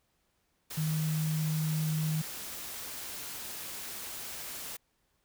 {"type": "tone in noise", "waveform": "sine", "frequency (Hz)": 156, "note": "D#3", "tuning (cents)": 5, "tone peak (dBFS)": -28, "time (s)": [0.77, 2.22], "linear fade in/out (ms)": 10, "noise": "white", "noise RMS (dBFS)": -41, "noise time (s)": [0.7, 4.77], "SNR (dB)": 10, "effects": ["pink hiss -75 dBFS RMS until 5.24 s"]}